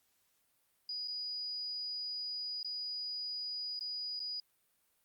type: tone with dropouts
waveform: sine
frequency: 4920 Hz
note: D#8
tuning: 20 cents flat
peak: -37 dBFS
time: 0.89-4.4 s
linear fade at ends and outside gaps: 2 ms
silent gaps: 1.076-1.081 / 2.63-2.646 / 3.793-3.808 / 4.194-4.201 s
effects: white hiss -75 dBFS RMS until 5.04 s + Opus 48 kbps